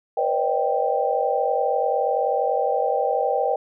sine tone cluster, 483.5 / 523 / 572 / 624 / 784 Hz, B4 / C5 / D5 / D#5 / G5, -37 / -1 / -46 / +5 / 0 cents, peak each -25 / -27 / -28 / -26 / -23 dBFS, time 0.17-3.56 s, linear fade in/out 5 ms, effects none

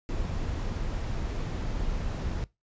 brown noise, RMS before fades -31 dBFS, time 0.09-2.44 s, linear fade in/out 0 ms, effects noise-tail reverb RT60 0.2 s tail -20 dB re dry + resampled to 16000 Hz

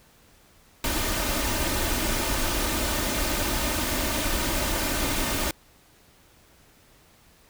pink noise with comb filter, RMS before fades -26 dBFS, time 0.84-5.51 s, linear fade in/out 2 ms, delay 3.3 ms, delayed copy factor +0.55, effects pink hiss -57 dBFS RMS until 7.49 s

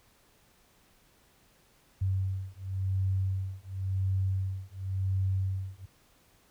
sine beating tone pair, 94.9 / 95.83 Hz, F#2 / G2, +44 / -39 cents, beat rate 0.93 Hz, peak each -31 dBFS, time 2.01-5.86 s, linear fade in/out 10 ms, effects pink hiss -64 dBFS RMS until 6.5 s

